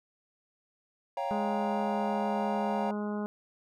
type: chord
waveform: triangle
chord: G half-diminished seventh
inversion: second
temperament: equal with one note detuned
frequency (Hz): 554.4 / 698.5 / 784 / 937.7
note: Db5 / F5 / G5 / Bb5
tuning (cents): 0 / 0 / 0 / +10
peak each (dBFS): -34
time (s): 1.17-2.91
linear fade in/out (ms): 2
type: harmonic tone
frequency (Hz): 208.3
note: G#3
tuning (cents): +5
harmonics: 1 / 2 / 3 / 4 / 5 / 6 / 7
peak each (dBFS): -32 / -38 / -42 / -44 / -46 / -48 / -49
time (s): 1.31-3.26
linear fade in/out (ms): 0
effects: none